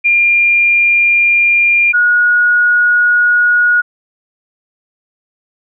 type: tone pair in turn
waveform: sine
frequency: 2400 / 1449.9 Hz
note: D7 / F#6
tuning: +37 / -36 cents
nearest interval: major sixth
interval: 873 cents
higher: first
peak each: -7 dBFS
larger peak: neither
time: 0.04-1.93 / 1.93-3.82 s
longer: neither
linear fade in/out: 20 ms
effects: none